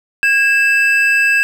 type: tone pair together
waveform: triangle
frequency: 1636 / 2637 Hz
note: G#6 / E7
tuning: -26 / 0 cents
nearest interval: minor sixth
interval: 826 cents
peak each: -11 dBFS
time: 0.23-1.43 s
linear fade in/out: 0 ms
effects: none